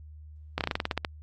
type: slowing click train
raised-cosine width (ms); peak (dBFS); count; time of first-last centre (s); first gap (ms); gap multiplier
0.3; -11; 11; 0.58-1.048; 28; 1.11
effects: added 76 Hz sine -44 dBFS peak until 1.22 s + Opus 48 kbps